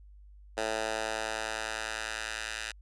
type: tone with high-pass filter sweep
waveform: 10% pulse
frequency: 110 Hz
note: A2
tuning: in tune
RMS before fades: -35 dBFS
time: 0.57-2.72 s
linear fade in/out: 10 ms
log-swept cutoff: 570 to 1900 Hz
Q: 1.1
effects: added 50 Hz sine -50 dBFS peak until 2.81 s + resampled to 22050 Hz